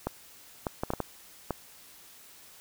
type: clicks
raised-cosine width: 1 ms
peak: -15 dBFS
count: 7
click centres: 0.07 / 0.668 / 0.835 / 0.904 / 0.936 / 1.003 / 1.507 s
effects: white hiss -53 dBFS RMS until 2.6 s